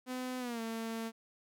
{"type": "tone with pitch glide", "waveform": "sawtooth", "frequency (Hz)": [253.8, 226.1], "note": ["B3", "A3"], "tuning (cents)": [47, 47], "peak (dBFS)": -33, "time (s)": [0.06, 1.12], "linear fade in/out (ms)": 50, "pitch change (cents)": -200, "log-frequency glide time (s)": [0.39, 0.61], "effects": []}